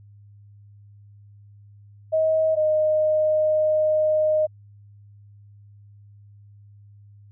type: tone pair in turn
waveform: sine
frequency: 634 / 617.7 Hz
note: D#5 / D#5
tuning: +32 / -13 cents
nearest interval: unison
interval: 45 cents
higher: first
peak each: -17 dBFS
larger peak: neither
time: 2.12-2.56 / 2.56-4.47 s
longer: second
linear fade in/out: 20 ms
effects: added 102 Hz sine -46 dBFS peak until 7.31 s